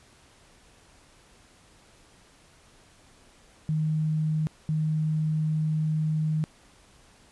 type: tone pair in turn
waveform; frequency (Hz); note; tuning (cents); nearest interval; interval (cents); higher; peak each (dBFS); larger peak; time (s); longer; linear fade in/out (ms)
sine; 155.56 / 155.56; D#3 / D#3; 0 / 0; unison; 0; neither; -23; neither; 3.69-4.47 / 4.69-6.44; second; 0
effects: pink hiss -57 dBFS RMS until 7.31 s + resampled to 24000 Hz